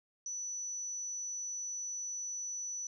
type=tone; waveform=sine; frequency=5950 Hz; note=F#8; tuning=9 cents sharp; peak=-37 dBFS; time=0.26-2.87 s; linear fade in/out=2 ms; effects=none